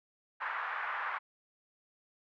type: band-pass noise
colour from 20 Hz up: pink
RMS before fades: -37 dBFS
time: 0.4-1.19 s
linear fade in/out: 20 ms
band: 980 to 1800 Hz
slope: 24 dB/octave
effects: none